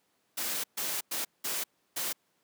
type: noise bursts at uneven times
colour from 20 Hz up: white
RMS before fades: -33 dBFS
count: 5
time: 0.37-0.64 / 0.77-1.01 / 1.11-1.25 / 1.44-1.64 / 1.96-2.13 s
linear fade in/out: 10 ms
effects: pink hiss -73 dBFS RMS until 2.43 s + high-pass 200 Hz 12 dB/octave